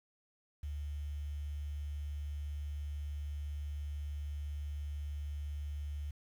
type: tone with quantisation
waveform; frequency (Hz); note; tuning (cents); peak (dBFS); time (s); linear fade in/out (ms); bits
sine; 73; D2; -10; -37; 0.63-6.11; 5; 10
effects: none